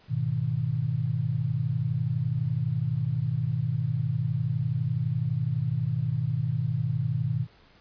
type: chord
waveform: sine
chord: G# minor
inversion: none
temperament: equal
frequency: 103.83 / 123.47 / 155.56 Hz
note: G#2 / B2 / D#3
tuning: 0 / 0 / 0 cents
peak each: -32 / -27 / -29 dBFS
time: 0.08-7.47 s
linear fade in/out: 50 ms
effects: pink hiss -58 dBFS RMS until 7.8 s + resampled to 11025 Hz